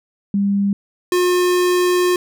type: tone pair in turn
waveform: sine / square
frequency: 200 / 358.9 Hz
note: G3 / F4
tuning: +35 / +47 cents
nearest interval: minor seventh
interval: 1012 cents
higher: second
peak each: -14 dBFS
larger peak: neither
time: 0.34-0.73 / 1.12-2.16 s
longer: second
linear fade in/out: 2 ms
effects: none